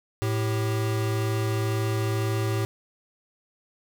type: tone pair together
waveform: square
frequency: 110 / 392 Hz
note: A2 / G4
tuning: 0 / 0 cents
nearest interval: octave + minor seventh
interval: 2200 cents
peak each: -25 / -32 dBFS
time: 0.22-2.65 s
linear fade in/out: 0 ms
effects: none